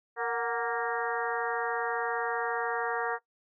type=harmonic tone with a mistuned harmonic; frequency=232.7 Hz; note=A#3; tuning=3 cents flat; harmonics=2 / 3 / 4 / 5 / 6 / 7 / 8; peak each=-33 / -35 / -36 / -37 / -38 / -38 / -39 dBFS; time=0.16-3.19 s; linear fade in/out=50 ms; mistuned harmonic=3; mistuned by=+85 cents; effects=noise-tail reverb RT60 0.1 s tail -17 dB re dry